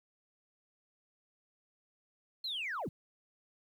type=linear sweep; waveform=sine; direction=down; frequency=4275 to 77.78 Hz; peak=-34 dBFS; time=2.44-2.89 s; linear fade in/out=5 ms; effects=tanh soft clip ceiling -32 dBFS + 11-bit